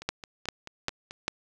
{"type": "two click trains", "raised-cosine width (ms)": 0.2, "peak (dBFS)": [-23, -10], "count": [6, 4], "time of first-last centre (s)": [[0.02, 1.109], [0.09, 1.28]], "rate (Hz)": [4.59, 2.52], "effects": []}